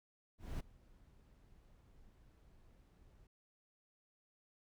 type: noise with ADSR envelope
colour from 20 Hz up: brown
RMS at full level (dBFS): -40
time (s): 0.38-3.27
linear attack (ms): 220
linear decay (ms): 10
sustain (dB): -24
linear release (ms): 4
effects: none